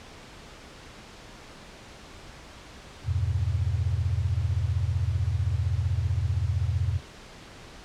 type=chord; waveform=sine; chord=E minor; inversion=none; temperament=equal; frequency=82.41 / 98 / 123.47 Hz; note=E2 / G2 / B2; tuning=0 / 0 / 0 cents; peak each=-27 / -27 / -30 dBFS; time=3.04-7.01 s; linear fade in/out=50 ms; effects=pink hiss -46 dBFS RMS until 7.84 s + low-pass 6000 Hz 12 dB/octave